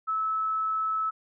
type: tone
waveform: sine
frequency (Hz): 1302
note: E6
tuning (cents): -22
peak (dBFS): -25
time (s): 0.07-1.11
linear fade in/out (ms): 20
effects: none